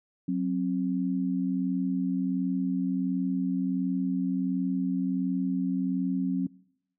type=tone pair together; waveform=sine; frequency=185 / 266.4 Hz; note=F#3 / C4; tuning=0 / +31 cents; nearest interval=tritone; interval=631 cents; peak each=-28 dBFS; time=0.28-6.47 s; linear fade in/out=5 ms; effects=noise-tail reverb RT60 0.8 s tail -24 dB re dry